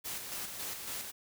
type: noise with tremolo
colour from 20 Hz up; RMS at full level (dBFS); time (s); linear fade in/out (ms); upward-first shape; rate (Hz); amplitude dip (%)
white; -39; 0.04-1.12; 20; square; 3.6; 40
effects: none